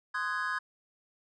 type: chord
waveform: triangle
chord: Ab dominant seventh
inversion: first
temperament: just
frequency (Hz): 1038.3 / 1245.9 / 1495.1 / 1661.2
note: C6 / Eb6 / Gb6 / Ab6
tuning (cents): -14 / +2 / +18 / 0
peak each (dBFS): -35 / -35 / -36 / -32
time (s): 0.14-0.59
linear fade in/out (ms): 10
effects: resampled to 22050 Hz